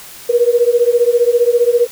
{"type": "beating tone pair", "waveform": "sine", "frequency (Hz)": [471.7, 486.7], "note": ["A#4", "B4"], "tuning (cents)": [20, -25], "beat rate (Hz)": 15, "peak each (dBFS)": -12, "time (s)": [0.29, 1.87], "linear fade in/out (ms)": 10, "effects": ["white hiss -35 dBFS RMS until 1.91 s"]}